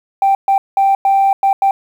sine tone bursts at uneven times, 784 Hz, G5, in tune, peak -7 dBFS, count 6, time 0.22-0.35 / 0.48-0.58 / 0.77-0.95 / 1.05-1.33 / 1.43-1.53 / 1.62-1.71 s, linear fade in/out 2 ms, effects tanh soft clip ceiling -6 dBFS + 7-bit

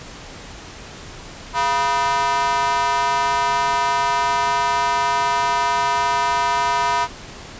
square tone with high-pass filter, 138.59 Hz, C#3, in tune, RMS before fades -19 dBFS, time 1.53-7.08 s, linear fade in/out 50 ms, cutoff 940 Hz, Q 3.6, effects pink hiss -37 dBFS RMS until 7.59 s + resampled to 16000 Hz

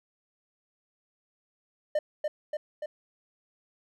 triangle tone with echo, 604 Hz, D5, 48 cents sharp, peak -21 dBFS, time 1.95-1.99 s, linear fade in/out 5 ms, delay 290 ms, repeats 3, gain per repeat -3 dB, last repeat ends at 2.86 s, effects none

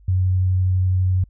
sine tone with vibrato, 92.5 Hz, F#2, in tune, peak -15 dBFS, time 0.08-1.24 s, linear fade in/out 5 ms, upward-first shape sine, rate 12 Hz, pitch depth 9 cents each way, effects added 50 Hz sine -46 dBFS peak until 1.29 s

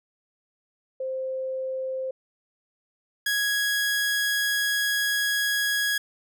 sine / sawtooth tone pair in turn, 523.3 / 1661.4 Hz, C5 / G#6, 0 / 0 cents, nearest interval octave + minor sixth, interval 2000 cents, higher second, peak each -27 / -19 dBFS, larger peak second, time 1-2.11 / 3.26-5.98 s, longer second, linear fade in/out 5 ms, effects none

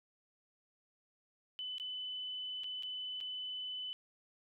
sine tone with dropouts, 3009 Hz, F#7, 28 cents sharp, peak -39 dBFS, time 1.59-3.93 s, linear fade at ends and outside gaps 0 ms, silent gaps 1.782-1.799 / 2.635-2.642 / 2.825-2.833 / 3.204-3.21 s, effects none

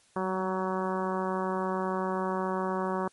harmonic tone with a mistuned harmonic, 187.3 Hz, F#3, 21 cents sharp, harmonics 1 / 2 / 3 / 4 / 5 / 6 / 7 / 8 / 9, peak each -33 / -33 / -36 / -38 / -35 / -36 / -43 / -44 / -48 dBFS, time 0.16-3.08 s, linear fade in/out 2 ms, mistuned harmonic 1, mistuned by +16 cents, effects white hiss -63 dBFS RMS until 3.12 s + MP3 48 kbps

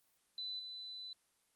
sine tone with level steps, 4001 Hz, B7, 22 cents sharp, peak -40 / -45 dBFS, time 0.38-1.13 s, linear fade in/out 2 ms, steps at 0.59 s, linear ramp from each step 5 ms, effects white hiss -75 dBFS RMS until 1.55 s + Opus 24 kbps

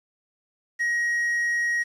triangle tone with quantisation, 1891 Hz, A#6, 24 cents sharp, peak -20 dBFS, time 0.79-1.84 s, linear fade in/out 20 ms, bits 8, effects low-pass 9000 Hz 12 dB/octave

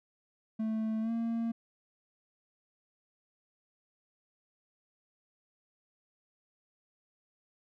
triangle tone with pitch glide, 220 to 229.9 Hz, A3 to A#3, 0 to -24 cents, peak -28 dBFS, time 0.59-1.52 s, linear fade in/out 10 ms, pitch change +76 cents, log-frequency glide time 1.01-1.11 s, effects none

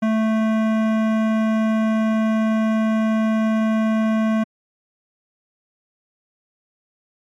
sine tone with hard clipping, 220 Hz, A3, in tune, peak -18 dBFS, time 0.02-4.44 s, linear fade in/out 10 ms, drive 16 dB, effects MP3 64 kbps

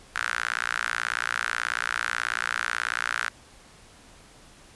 sawtooth tone with high-pass filter, 58.3 Hz, A#1, 1 cent sharp, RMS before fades -29 dBFS, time 0.15-3.29 s, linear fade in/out 10 ms, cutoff 1500 Hz, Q 4.7, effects pink hiss -52 dBFS RMS until 4.75 s + resampled to 24000 Hz

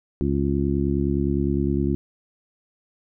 harmonic tone, 69.8 Hz, C#2, 13 cents sharp, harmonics 1 / 2 / 3 / 4 / 5, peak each -26 / -26 / -26 / -26 / -26 dBFS, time 0.21-1.95 s, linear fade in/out 0 ms, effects none

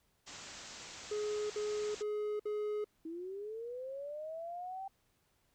white low-pass noise, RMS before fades -50 dBFS, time 0.26-2.03 s, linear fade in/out 20 ms, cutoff 7700 Hz, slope 96 dB/octave
triangle tone bursts, 420.5 Hz, G#4, 22 cents sharp, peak -32 dBFS, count 4, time 1.11-2.844 s, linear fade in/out 5 ms, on 390 ms, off 58 ms
sine linear sweep, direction up, 316.4 to 784 Hz, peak -40 dBFS, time 3.05-4.88 s, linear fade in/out 5 ms
effects pink hiss -75 dBFS RMS until 5.54 s

